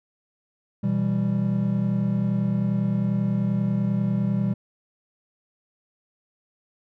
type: chord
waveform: triangle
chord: E minor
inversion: second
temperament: equal with one note detuned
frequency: 123.47 / 165.86 / 196 Hz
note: B2 / E3 / G3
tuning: 0 / +11 / 0 cents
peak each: -24 / -26 / -21 dBFS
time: 0.83-4.54 s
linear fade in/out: 10 ms
effects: none